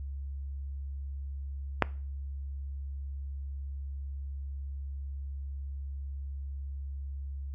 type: click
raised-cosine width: 0.5 ms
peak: -6 dBFS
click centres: 1.823 s
effects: noise-tail reverb RT60 0.4 s tail -21 dB re dry + added 69 Hz sine -35 dBFS peak until 7.54 s